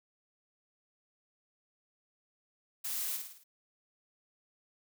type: noise with echo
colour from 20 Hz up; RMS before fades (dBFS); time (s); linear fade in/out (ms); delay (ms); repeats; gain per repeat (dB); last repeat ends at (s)
blue; -37; 2.84-3.17; 10; 54; 5; -5; 3.44
effects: none